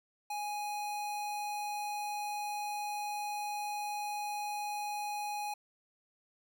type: tone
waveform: square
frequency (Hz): 830.6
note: G#5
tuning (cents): 0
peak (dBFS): -36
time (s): 0.3-5.54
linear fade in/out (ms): 5
effects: none